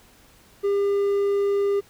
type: tone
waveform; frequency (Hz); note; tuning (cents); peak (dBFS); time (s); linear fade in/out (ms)
triangle; 401.3; G4; +41; -17; 0.63-1.81; 20
effects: pink hiss -54 dBFS RMS until 1.89 s